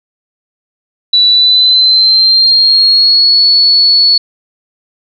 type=tone with pitch glide; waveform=sine; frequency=3951 to 4409 Hz; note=B7 to C#8; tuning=0 to -10 cents; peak=-4 dBFS; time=1.13-4.18 s; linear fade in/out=5 ms; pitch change=+190 cents; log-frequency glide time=1.29-3.44 s; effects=none